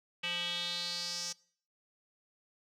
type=tone with band-pass filter sweep; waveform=square; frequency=174.6 Hz; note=F3; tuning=in tune; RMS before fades=-37 dBFS; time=0.23-1.33 s; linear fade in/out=10 ms; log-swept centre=2800 to 5800 Hz; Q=4.8; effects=noise-tail reverb RT60 0.5 s tail -23 dB re dry